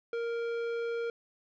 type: tone with tanh clipping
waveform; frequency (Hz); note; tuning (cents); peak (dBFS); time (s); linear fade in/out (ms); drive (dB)
sine; 466.2; A#4; 0; -33; 0.13-1.1; 2; 13
effects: none